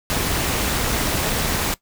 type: noise with amplitude modulation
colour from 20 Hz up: pink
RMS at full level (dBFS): -19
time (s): 0.1-1.74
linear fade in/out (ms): 0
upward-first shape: sine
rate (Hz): 242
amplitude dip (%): 60
effects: noise-tail reverb RT60 0.1 s tail -18 dB re dry